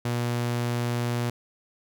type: tone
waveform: sawtooth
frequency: 120 Hz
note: B2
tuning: 49 cents flat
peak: -21 dBFS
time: 0.05-1.3 s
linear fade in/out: 5 ms
effects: none